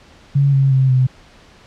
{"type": "tone with pitch steps", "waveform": "sine", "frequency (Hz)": [140, 136.17, 132.45, 128.83], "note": ["C#3", "C#3", "C3", "C3"], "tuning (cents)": [18, -31, 22, -26], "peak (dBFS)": -10, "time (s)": [0.35, 1.07], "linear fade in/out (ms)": 10, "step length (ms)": 180, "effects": ["pink hiss -46 dBFS RMS until 1.66 s", "low-pass 5000 Hz 12 dB/octave"]}